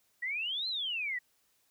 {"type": "exponential two-way sweep", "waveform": "sine", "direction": "up then down", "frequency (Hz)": [1894, 4186, 1894], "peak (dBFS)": -32, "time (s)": [0.22, 1.19], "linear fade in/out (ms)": 10, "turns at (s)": 0.68, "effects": ["white hiss -72 dBFS RMS until 1.7 s"]}